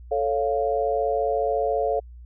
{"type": "chord", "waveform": "sine", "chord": "A augmented", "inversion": "none", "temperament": "equal", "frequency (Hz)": [440, 554.4, 698.5], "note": ["A4", "C#5", "E#5"], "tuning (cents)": [0, 0, 0], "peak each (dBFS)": -25, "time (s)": [0.11, 2], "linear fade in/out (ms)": 10, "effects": ["added 60 Hz sine -40 dBFS peak until 2.25 s"]}